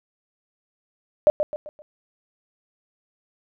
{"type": "tone with echo", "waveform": "sine", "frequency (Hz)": 601, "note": "D5", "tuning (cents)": 40, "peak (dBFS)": -10, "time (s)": [1.27, 1.3], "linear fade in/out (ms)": 0, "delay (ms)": 130, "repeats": 4, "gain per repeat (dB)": -8, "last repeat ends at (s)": 1.82, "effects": []}